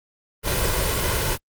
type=noise with comb filter; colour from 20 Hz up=pink; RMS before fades=-22 dBFS; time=0.43-1.38 s; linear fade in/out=50 ms; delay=2 ms; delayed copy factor=+0.6; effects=Opus 24 kbps